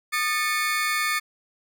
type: tone cluster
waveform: 35% pulse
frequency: 1225 / 1774 / 2202 Hz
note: D#6 / A6 / C#7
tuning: -27 / +14 / -12 cents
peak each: -25 / -26 / -25 dBFS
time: 0.12-1.2 s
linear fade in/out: 20 ms
effects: none